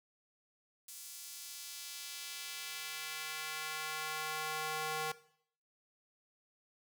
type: tone with high-pass filter sweep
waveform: square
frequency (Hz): 155.56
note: D#3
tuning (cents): 0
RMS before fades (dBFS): -42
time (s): 0.88-5.12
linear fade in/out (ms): 5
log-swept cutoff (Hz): 7500 to 620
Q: 0.82
effects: noise-tail reverb RT60 0.6 s tail -17 dB re dry